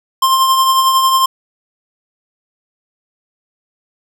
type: tone with tremolo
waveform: square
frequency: 1054 Hz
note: C6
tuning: 12 cents sharp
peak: -8 dBFS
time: 0.22-1.26 s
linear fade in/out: 5 ms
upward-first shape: triangle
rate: 11 Hz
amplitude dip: 45%
effects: none